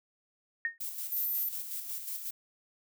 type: tone with exponential decay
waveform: sine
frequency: 1844 Hz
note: A#6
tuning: 19 cents flat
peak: -25 dBFS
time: 0.65-0.78 s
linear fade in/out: 1 ms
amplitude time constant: 27 ms
type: noise with tremolo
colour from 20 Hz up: violet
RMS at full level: -37 dBFS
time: 0.8-2.31 s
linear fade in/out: 10 ms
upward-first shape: square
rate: 5.5 Hz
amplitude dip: 45%
type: tone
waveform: sine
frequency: 14080 Hz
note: A9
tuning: in tune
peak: -30 dBFS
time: 1.12-1.49 s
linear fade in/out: 2 ms
effects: none